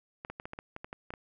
clicks, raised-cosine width 0.5 ms, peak -25 dBFS, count 11, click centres 0.249 / 0.3 / 0.399 / 0.455 / 0.534 / 0.589 / 0.764 / 0.845 / 0.929 / 1.105 / 1.138 s, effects none

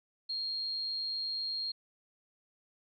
sine tone, 4236 Hz, C8, 21 cents sharp, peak -33 dBFS, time 0.29-1.72 s, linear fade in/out 10 ms, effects none

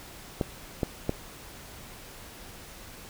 clicks, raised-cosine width 2 ms, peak -12 dBFS, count 3, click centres 0.412 / 0.832 / 1.094 s, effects pink hiss -46 dBFS RMS until 3.09 s

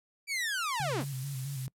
sawtooth linear sweep, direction down, 2349 to 146.83 Hz, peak -27 dBFS, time 0.27-1.05 s, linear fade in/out 50 ms
sine tone with vibrato, 135.5 Hz, C#3, 39 cents flat, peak -34 dBFS, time 0.8-1.68 s, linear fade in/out 0 ms, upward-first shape square, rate 4.6 Hz, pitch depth 62 cents each way
blue noise, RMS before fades -43 dBFS, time 1-1.67 s, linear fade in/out 10 ms
effects noise-tail reverb RT60 0.1 s tail -25 dB re dry + low-pass 12000 Hz 12 dB/octave

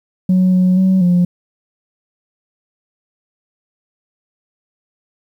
sine tone with pitch steps, 184.6 / 183.4 / 188.3 / 177.2 Hz, F#3 / F#3 / F#3 / F3, -4 / -15 / +31 / +25 cents, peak -7 dBFS, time 0.29-1.25 s, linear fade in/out 5 ms, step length 240 ms, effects tanh soft clip ceiling -7 dBFS + 8-bit

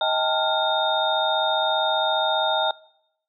sine tone cluster, 632 / 794 / 889 / 1402 / 3674 Hz, D#5 / G5 / A5 / F6 / A#7, +27 / +22 / +18 / +6 / -26 cents, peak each -25 / -26 / -26 / -30 / -25 dBFS, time 0.01-2.71 s, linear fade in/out 2 ms, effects noise-tail reverb RT60 0.8 s tail -22 dB re dry

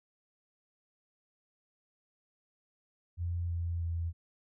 sine tone with pitch steps, 86.4 / 85.21 / 84.04 Hz, F2 / F2 / E2, -18 / -42 / +34 cents, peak -31 dBFS, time 3.17-4.13 s, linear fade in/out 50 ms, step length 320 ms, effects none

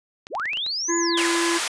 clicks, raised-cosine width 0.2 ms, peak -20 dBFS, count 7, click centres 0.269 / 0.351 / 0.398 / 0.456 / 0.533 / 0.572 / 0.664 s
sine linear two-way sweep, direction up then down, 223.3 to 7030 to 1072 Hz, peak -24 dBFS, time 0.3-1.29 s, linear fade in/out 50 ms, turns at 0.97 s
harmonic tone, 338.8 Hz, E4, 48 cents sharp, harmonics 1 / 3 / 5 / 6, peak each -22 / -28 / -31 / -36 dBFS, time 0.88-1.59 s, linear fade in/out 20 ms
pink high-pass noise, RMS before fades -25 dBFS, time 1.17-1.68 s, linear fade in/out 5 ms, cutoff 1100 Hz, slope 12 dB/octave
effects resampled to 22050 Hz

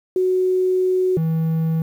sine / triangle tone pair in turn, 370 / 161.61 Hz, F#4 / E3, 0 / -34 cents, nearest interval octave + major second, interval 1434 cents, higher first, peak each -15 dBFS, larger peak neither, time 0.16-1.17 / 1.17-1.82 s, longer first, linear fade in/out 2 ms, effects 8-bit

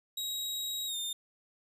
sawtooth tone with pitch glide, 3818 to 3620 Hz, A#7 to A7, +41 to +48 cents, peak -31 dBFS, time 0.17-1.13 s, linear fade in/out 5 ms, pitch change -93 cents, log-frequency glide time 0.87-0.96 s, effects none

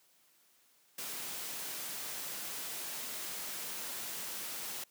white noise, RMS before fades -41 dBFS, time 0.98-4.84 s, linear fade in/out 5 ms, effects white hiss -68 dBFS RMS until 4.9 s + high-pass 150 Hz 12 dB/octave

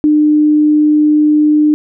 sine tone, 301.4 Hz, D4, 45 cents sharp, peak -6 dBFS, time 0.04-1.74 s, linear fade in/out 0 ms, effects none

